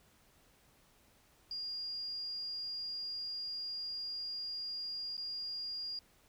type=tone with dropouts; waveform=sine; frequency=4827 Hz; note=D8; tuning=47 cents sharp; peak=-38 dBFS; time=1.51-5.99 s; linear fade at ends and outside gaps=2 ms; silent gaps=5.169-5.178 s; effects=pink hiss -67 dBFS RMS until 6.28 s